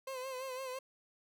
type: tone with vibrato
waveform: 30% pulse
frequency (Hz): 520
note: C5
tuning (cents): -11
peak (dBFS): -37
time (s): 0.07-0.79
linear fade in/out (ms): 5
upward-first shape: sine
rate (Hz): 5.9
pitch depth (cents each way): 54
effects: none